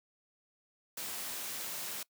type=noise; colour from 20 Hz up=white; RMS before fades=-40 dBFS; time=0.97-2.03 s; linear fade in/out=5 ms; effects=noise-tail reverb RT60 0.1 s tail -22 dB re dry + high-pass 150 Hz 12 dB/octave